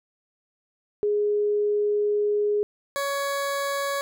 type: tone pair in turn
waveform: sine / 20% pulse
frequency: 415.3 / 559.7 Hz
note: G#4 / C#5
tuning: 0 / +17 cents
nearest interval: perfect fourth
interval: 517 cents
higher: second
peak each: -20 dBFS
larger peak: neither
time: 1.03-2.63 / 2.96-4.01 s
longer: first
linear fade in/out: 0 ms
effects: none